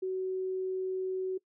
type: tone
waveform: sine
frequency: 374.9 Hz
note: F#4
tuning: 23 cents sharp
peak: -30 dBFS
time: 0.02-1.38 s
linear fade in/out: 10 ms
effects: noise-tail reverb RT60 0.1 s tail -21 dB re dry